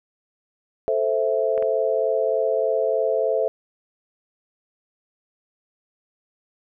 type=chord; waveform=sine; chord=A minor; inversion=none; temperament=equal; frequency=440 / 523.3 / 659.3 Hz; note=A4 / C5 / E5; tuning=0 / 0 / 0 cents; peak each=-23 dBFS; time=0.88-3.48 s; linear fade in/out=0 ms
type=clicks; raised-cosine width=0.5 ms; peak=-22 dBFS; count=2; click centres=1.578 / 1.625 s
effects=none